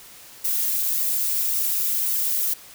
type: noise with flanger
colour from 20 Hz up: violet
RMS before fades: -23 dBFS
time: 0.44-2.54 s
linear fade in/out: 10 ms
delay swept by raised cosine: 1.2 to 3.9 ms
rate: 1.8 Hz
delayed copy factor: -0.75
effects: white hiss -45 dBFS RMS until 2.74 s